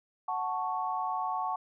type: chord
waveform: sine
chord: F# minor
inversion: none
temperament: equal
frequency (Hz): 740 / 880 / 1108.7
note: F#5 / A5 / C#6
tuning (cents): 0 / 0 / 0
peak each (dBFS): -34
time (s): 0.28-1.56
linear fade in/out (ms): 5
effects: none